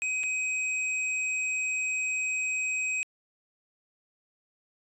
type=tone with dropouts; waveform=square; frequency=2523 Hz; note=D#7; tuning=23 cents sharp; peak=-28 dBFS; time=0.02-3.03 s; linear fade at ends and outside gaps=0 ms; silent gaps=0.233-0.237 s; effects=resampled to 24000 Hz